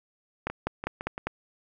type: two click trains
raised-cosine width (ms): 0.5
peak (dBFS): -13 / -19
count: 5 / 5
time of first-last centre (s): 0.47-1.27 / 0.5-1.179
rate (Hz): 5 / 5.89
effects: none